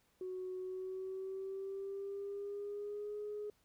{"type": "tone with pitch glide", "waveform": "sine", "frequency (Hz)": [370, 417.7], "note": ["F#4", "G#4"], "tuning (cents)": [0, 10], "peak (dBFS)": -39, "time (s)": [0.21, 3.5], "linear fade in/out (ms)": 2, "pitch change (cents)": 210, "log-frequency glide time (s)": [0.59, 3.16], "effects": ["tanh soft clip ceiling -35 dBFS", "pink hiss -74 dBFS RMS until 3.64 s"]}